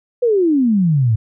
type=exponential sweep; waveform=sine; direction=down; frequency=504 to 104 Hz; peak=-11 dBFS; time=0.22-1.16 s; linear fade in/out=10 ms; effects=none